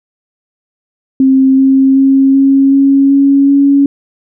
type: tone with pitch steps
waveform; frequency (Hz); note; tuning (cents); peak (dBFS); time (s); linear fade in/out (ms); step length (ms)
sine; 265.5 / 267.8 / 270.1 / 272.5 / 274.9 / 277.3 / 279.7; C4 / C4 / C#4 / C#4 / C#4 / C#4 / C#4; +25 / +40 / -45 / -29 / -14 / +1 / +16; -4; 1.2-3.86; 2; 380
effects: none